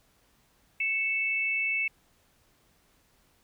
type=tone pair together; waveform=sine; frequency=2217 / 2636 Hz; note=C#7 / E7; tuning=0 / -1 cents; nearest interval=minor third; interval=299 cents; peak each=-29 / -28 dBFS; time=0.8-1.88 s; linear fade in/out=5 ms; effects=pink hiss -66 dBFS RMS until 3.43 s